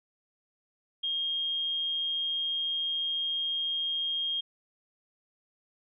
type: tone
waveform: sine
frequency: 3233 Hz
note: G#7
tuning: 47 cents flat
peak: -28 dBFS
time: 1.03-4.41 s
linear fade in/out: 10 ms
effects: none